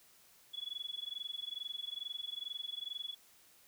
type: tone with amplitude modulation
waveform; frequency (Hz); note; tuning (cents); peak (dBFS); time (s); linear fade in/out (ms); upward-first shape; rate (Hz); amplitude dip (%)
sine; 3394; G#7; +37; -36; 0.53-3.15; 20; sine; 22.3; 95
effects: white hiss -64 dBFS RMS until 3.67 s